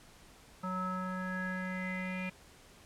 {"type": "tone with low-pass filter sweep", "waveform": "square", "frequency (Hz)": 185, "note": "F#3", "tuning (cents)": 0, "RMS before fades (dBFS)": -37, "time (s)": [0.63, 2.3], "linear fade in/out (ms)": 10, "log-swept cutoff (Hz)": [1200, 2400], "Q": 8.9, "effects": ["pink hiss -58 dBFS RMS until 2.85 s", "low-pass 11000 Hz 12 dB/octave"]}